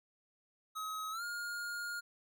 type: tone with pitch glide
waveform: square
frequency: 1273 to 1420.7 Hz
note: D#6 to F6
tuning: +39 to +29 cents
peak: -39 dBFS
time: 0.75-2.01 s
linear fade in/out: 20 ms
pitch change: +190 cents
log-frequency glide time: 1.11-1.23 s
effects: none